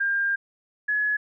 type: tone pair in turn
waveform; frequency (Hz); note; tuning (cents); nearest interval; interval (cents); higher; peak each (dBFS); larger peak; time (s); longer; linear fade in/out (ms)
sine; 1602 / 1694.3; G6 / G#6; +37 / +34; minor second; 97; second; -21; neither; 0-0.36 / 0.88-1.17; first; 10
effects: none